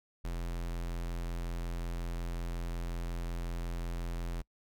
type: tone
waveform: square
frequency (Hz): 42.75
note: F1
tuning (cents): -36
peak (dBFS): -35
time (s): 0.24-4.42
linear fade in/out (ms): 10
effects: noise-tail reverb RT60 0.1 s tail -26 dB re dry